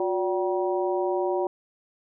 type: harmonic tone with a mistuned harmonic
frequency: 191.4 Hz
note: G3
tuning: 41 cents flat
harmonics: 2 / 3 / 4 / 5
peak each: -25 / -29 / -31 / -33 dBFS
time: 0-1.47 s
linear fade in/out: 2 ms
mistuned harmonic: 2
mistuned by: -100 cents
effects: none